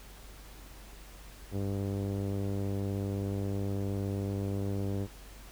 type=tone with low-pass filter; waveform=sawtooth; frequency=99.1 Hz; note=G2; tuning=19 cents sharp; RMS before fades=-33 dBFS; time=1.51-5.08 s; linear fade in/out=50 ms; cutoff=460 Hz; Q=1.5; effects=added 48 Hz sine -49 dBFS peak until 5.51 s + pink hiss -53 dBFS RMS until 5.51 s